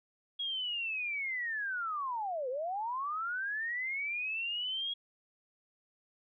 sine linear two-way sweep, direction down then up, 3322 to 485.5 to 3322 Hz, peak -33 dBFS, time 0.39-4.94 s, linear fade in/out 10 ms, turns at 2.49 s, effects none

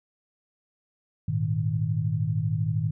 sine chord, Ab suspended second, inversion none, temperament equal, 103.83 / 116.54 / 155.56 Hz, Ab2 / Bb2 / Eb3, 0 / 0 / 0 cents, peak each -28 / -28 / -27 dBFS, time 1.28-2.91 s, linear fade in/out 5 ms, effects none

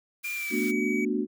white high-pass noise, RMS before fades -41 dBFS, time 0.23-0.72 s, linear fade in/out 20 ms, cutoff 1100 Hz, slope 96 dB/octave
triangle tone with pitch glide, 2392 to 2270 Hz, D7 to C#7, +31 to +41 cents, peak -29 dBFS, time 0.24-1.05 s, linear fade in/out 5 ms, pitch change -90 cents, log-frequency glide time 0.34-0.56 s
sine chord, B minor seventh, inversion third, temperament equal with one note detuned, 220 / 244.4 / 293.7 / 370 Hz, A3 / B3 / D4 / F#4, 0 / -18 / 0 / 0 cents, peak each -30 dBFS, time 0.5-1.27 s, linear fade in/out 50 ms
effects none

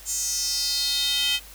square tone with high-pass filter sweep, 283.4 Hz, C#4, 38 cents sharp, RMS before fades -25 dBFS, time 0.05-1.4 s, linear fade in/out 50 ms, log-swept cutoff 7200 to 2900 Hz, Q 4.4, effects added 50 Hz sine -47 dBFS peak until 1.54 s + white hiss -46 dBFS RMS until 1.54 s

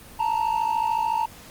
triangle tone pair together, 880 / 933.7 Hz, A5 / A#5, 0 / +3 cents, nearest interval minor second, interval 103 cents, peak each -22 dBFS, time 0.19-1.26 s, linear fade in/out 10 ms, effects pink hiss -45 dBFS RMS until 1.5 s + Opus 24 kbps

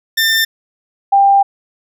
20% pulse / sine tone pair in turn, 1795 / 793.6 Hz, A6 / G5, +34 / +21 cents, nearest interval octave + major second, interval 1413 cents, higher first, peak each -6 dBFS, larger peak neither, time 0.17-0.45 / 1.12-1.43 s, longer second, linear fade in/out 10 ms, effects none

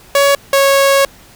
sawtooth tone pair in turn, 561 / 551 Hz, C#5 / C#5, +21 / -11 cents, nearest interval unison, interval 32 cents, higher first, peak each -4 dBFS, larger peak neither, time 0.15-0.35 / 0.53-1.05 s, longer second, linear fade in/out 2 ms, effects pink hiss -42 dBFS RMS until 1.35 s

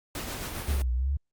pink noise with tremolo, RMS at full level -34 dBFS, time 0.15-0.82 s, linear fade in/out 2 ms, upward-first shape sine, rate 7.5 Hz, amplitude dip 35%
sine linear two-way sweep, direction down then up, 72.5 to 59.6 to 72.5 Hz, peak -24 dBFS, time 0.68-1.17 s, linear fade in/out 5 ms, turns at 0.92 s
effects Opus 48 kbps

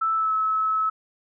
sine tone with pitch glide, 1318.5 to 1295.8 Hz, E6 to E6, 0 to -30 cents, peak -20 dBFS, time 0.01-0.9 s, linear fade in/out 10 ms, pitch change -30 cents, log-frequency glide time 0.15-0.33 s, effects none

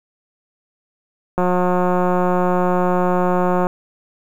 click train, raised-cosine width 1 ms, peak -5 dBFS, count 413, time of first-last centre 1.38-3.669 s, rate 180 Hz, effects 7-bit

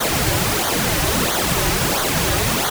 pink noise with flanger, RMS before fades -19 dBFS, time 0-2.7 s, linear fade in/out 10 ms, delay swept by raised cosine 0.38 to 4.48 ms, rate 1.5 Hz, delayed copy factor -0.75, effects none

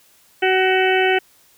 harmonic tone, 375.5 Hz, F#4, 26 cents sharp, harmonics 1 / 2 / 4 / 5 / 6 / 7 / 8, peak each -17 / -20 / -23 / -24 / -25 / -25 / -26 dBFS, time 0.42-1.19 s, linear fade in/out 10 ms, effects white hiss -54 dBFS RMS until 1.57 s

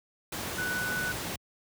sine tone in noise, 1486 Hz, F#6, 7 cents sharp, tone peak -30 dBFS, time 0.58-1.12 s, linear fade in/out 5 ms, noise pink, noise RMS -35 dBFS, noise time 0.32-1.36 s, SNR +2 dB, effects high-pass 80 Hz 12 dB/octave

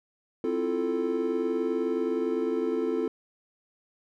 triangle chord, F major seventh, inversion second, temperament equal, 261.6 / 329.6 / 349.2 / 440 Hz, C4 / E4 / F4 / A4, 0 / 0 / 0 / 0 cents, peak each -30 / -31 / -29 / -27 dBFS, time 0.44-3.08 s, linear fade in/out 2 ms, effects none

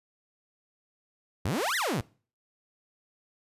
sawtooth exponential two-way sweep, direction up then down, 77.5 to 2093 to 94.2 Hz, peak -23 dBFS, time 1.45-2.01 s, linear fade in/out 5 ms, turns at 1.76 s, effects noise-tail reverb RT60 0.4 s tail -22 dB re dry + resampled to 32000 Hz

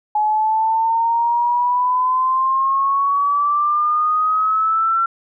sine exponential sweep, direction up, 844 to 1356 Hz, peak -14 dBFS, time 0.15-5.06 s, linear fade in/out 5 ms, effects none

